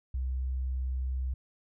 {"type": "tone", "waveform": "sine", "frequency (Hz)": 64.4, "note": "C2", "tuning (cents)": -27, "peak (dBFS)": -29, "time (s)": [0.14, 1.34], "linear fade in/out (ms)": 5, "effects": []}